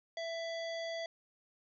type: harmonic tone with a mistuned harmonic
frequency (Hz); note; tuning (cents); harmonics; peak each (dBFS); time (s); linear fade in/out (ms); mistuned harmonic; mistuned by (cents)
663; E5; +10; 1 / 3 / 5 / 7 / 9 / 10; -38 / -45 / -48 / -50 / -60 / -63; 0.17-1.06; 2; 5; +29
effects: none